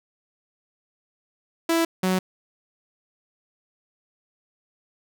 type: tone pair in turn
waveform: sawtooth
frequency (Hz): 331.3 / 185.94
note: E4 / F#3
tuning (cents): +9 / +9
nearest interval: minor seventh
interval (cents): 1000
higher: first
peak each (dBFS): -15 / -16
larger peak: first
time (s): 1.69-1.85 / 2.03-2.19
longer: neither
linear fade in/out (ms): 5
effects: none